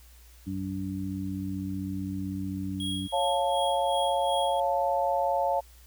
harmonic tone, 95.7 Hz, G2, 41 cents flat, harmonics 1 / 2 / 3, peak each -36 / -34 / -34 dBFS, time 0.46-3.08 s, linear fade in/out 20 ms
square tone with tremolo, 3292 Hz, G#7, 16 cents flat, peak -32 dBFS, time 2.8-4.6 s, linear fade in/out 2 ms, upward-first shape sine, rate 2.7 Hz, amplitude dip 65%
sine chord, Db augmented, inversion none, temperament equal, 554.4 / 698.5 / 880 Hz, Db5 / F5 / A5, 0 / 0 / 0 cents, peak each -28 dBFS, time 3.12-5.61 s, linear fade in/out 20 ms
effects added 60 Hz sine -51 dBFS peak until 5.86 s + white hiss -58 dBFS RMS until 5.86 s

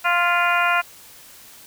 harmonic tone with a mistuned harmonic, 349.3 Hz, F4, in tune, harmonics 2 / 3 / 4 / 5 / 6 / 7 / 8, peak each -23 / -23 / -20 / -29 / -28 / -24 / -30 dBFS, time 0.04-0.82 s, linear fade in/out 20 ms, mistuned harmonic 6, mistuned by -35 cents, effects white hiss -45 dBFS RMS until 1.66 s

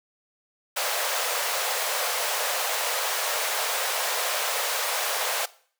pink high-pass noise, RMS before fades -27 dBFS, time 0.76-5.46 s, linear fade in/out 10 ms, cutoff 490 Hz, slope 48 dB/octave, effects noise-tail reverb RT60 0.5 s tail -19 dB re dry

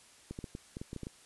clicks, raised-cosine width 3 ms, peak -27 dBFS, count 10, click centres 0.31 / 0.389 / 0.442 / 0.551 / 0.769 / 0.815 / 0.931 / 0.963 / 1.033 / 1.069 s, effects white hiss -59 dBFS RMS until 1.25 s + resampled to 24000 Hz

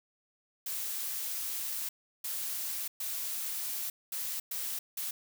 blue noise bursts at uneven times, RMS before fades -36 dBFS, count 6, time 0.66-1.89 / 2.24-2.88 / 3-3.9 / 4.12-4.4 / 4.51-4.79 / 4.97-5.11 s, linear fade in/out 5 ms, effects none

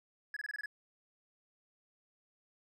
triangle tone bursts, 1693 Hz, G#6, 33 cents sharp, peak -36 dBFS, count 7, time 0.34-0.659 s, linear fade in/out 2 ms, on 25 ms, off 24 ms, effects none

